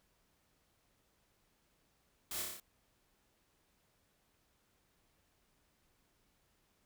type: noise with echo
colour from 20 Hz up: white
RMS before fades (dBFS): -42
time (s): 2.31-2.42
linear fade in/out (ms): 2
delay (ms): 30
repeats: 6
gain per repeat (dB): -2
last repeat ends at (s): 2.6
effects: pink hiss -75 dBFS RMS until 6.85 s